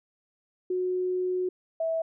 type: tone pair in turn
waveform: sine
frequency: 365.9 / 652 Hz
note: F#4 / E5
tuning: -19 / -19 cents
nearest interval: minor seventh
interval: 1000 cents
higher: second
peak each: -25 dBFS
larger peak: neither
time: 0.7-1.49 / 1.8-2.02 s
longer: first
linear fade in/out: 5 ms
effects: none